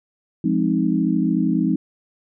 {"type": "chord", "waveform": "sine", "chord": "F minor seventh", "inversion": "none", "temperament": "equal", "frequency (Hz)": [174.61, 207.7, 261.6, 311.1], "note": ["F3", "Ab3", "C4", "Eb4"], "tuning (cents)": [0, 0, 0, 0], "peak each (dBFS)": -22, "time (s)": [0.44, 1.76], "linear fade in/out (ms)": 5, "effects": []}